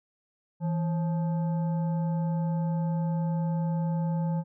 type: tone with frequency modulation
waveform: sine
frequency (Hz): 164.81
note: E3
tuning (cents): 0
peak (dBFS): -25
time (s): 0.6-4.44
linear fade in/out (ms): 50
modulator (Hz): 703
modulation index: 0.38
effects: none